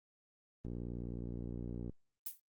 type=click train; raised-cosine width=3 ms; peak=-30 dBFS; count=75; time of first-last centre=0.65-1.896 s; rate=59.4 Hz
type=noise with exponential decay; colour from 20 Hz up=violet; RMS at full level=-35 dBFS; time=2.26-2.4 s; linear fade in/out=5 ms; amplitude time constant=30 ms
effects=noise-tail reverb RT60 0.1 s tail -25 dB re dry + Opus 24 kbps